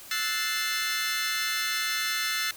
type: chord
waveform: 20% pulse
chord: F# half-diminished seventh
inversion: third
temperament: equal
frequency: 1318.5 / 1480 / 1760 / 2093 Hz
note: E6 / F#6 / A6 / C7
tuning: 0 / 0 / 0 / 0 cents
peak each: -29 / -30 / -26 / -26 dBFS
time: 0.11-2.51 s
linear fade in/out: 2 ms
effects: white hiss -46 dBFS RMS until 2.56 s